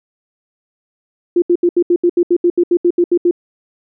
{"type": "tone bursts", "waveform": "sine", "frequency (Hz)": 349.2, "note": "F4", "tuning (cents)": 0, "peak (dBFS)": -8, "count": 15, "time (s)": [1.36, 3.311], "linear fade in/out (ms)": 5, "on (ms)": 61, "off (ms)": 74, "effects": []}